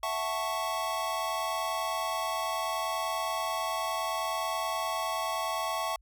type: chord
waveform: square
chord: F# minor seventh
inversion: third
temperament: equal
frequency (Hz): 659.3 / 740 / 880 / 1108.7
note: E5 / F#5 / A5 / C#6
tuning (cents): 0 / 0 / 0 / 0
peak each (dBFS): -36 / -39 / -37 / -34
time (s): 0.03-5.96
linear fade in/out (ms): 2
effects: added 50 Hz sine -59 dBFS peak until 6.01 s